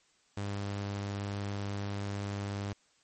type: tone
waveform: sawtooth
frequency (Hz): 100.7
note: G2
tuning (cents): +47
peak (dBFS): -30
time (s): 0.37-2.73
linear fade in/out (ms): 5
effects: white hiss -68 dBFS RMS until 3.03 s + MP3 32 kbps